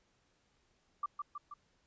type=tone with echo; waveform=sine; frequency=1174.7 Hz; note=D6; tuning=in tune; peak=-32 dBFS; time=1.03-1.06 s; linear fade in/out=5 ms; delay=160 ms; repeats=3; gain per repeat=-4 dB; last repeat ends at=1.54 s; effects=pink hiss -74 dBFS RMS until 1.86 s + resampled to 16000 Hz